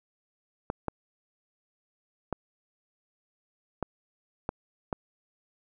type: clicks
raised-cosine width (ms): 1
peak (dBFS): -15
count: 6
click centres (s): 0.701 / 0.883 / 2.327 / 3.827 / 4.491 / 4.928
effects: none